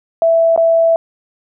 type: tone with dropouts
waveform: sine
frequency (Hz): 661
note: E5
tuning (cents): +5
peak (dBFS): -8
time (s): 0.22-0.96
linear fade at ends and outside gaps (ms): 1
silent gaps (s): 0.562-0.576
effects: none